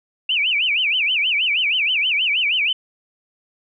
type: tone with vibrato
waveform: sine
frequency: 2637 Hz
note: E7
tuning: in tune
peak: -16 dBFS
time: 0.29-2.73 s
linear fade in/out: 5 ms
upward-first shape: sine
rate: 6.3 Hz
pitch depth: 270 cents each way
effects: none